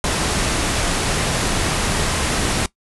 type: low-pass noise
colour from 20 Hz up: pink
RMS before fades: -20 dBFS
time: 0.04-2.66 s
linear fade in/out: 2 ms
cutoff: 11000 Hz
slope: 96 dB/octave
effects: noise-tail reverb RT60 0.1 s tail -19 dB re dry